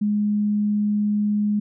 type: tone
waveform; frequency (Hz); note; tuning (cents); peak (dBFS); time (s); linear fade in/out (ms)
sine; 208.2; G#3; +5; -18; 0.01-1.6; 10
effects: none